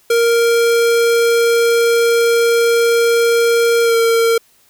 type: tone with pitch glide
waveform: square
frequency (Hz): 466.2 to 459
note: A#4 to A#4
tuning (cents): 0 to -27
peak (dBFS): -11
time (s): 0.1-4.38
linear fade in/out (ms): 5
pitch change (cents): -27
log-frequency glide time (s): 3.83-3.96
effects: white hiss -53 dBFS RMS until 4.69 s